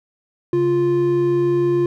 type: tone pair together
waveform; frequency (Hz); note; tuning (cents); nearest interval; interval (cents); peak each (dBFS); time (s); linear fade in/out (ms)
triangle; 138.58 / 349.2; C#3 / F4; 0 / 0; octave + major third; 1600; -22 / -13; 0.53-1.86; 2
effects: none